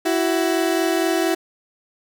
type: tone pair together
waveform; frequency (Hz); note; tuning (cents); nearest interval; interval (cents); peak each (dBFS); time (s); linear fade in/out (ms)
30% pulse; 330.8 / 375.1; E4 / F#4; +6 / +24; major second; 218; -17 / -19; 0.05-1.35; 10
effects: none